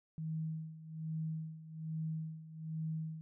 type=tone with tremolo; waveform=sine; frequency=158.9 Hz; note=D#3; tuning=37 cents sharp; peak=-35 dBFS; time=0.18-3.21 s; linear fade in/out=0 ms; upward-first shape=sine; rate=1.2 Hz; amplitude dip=80%; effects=none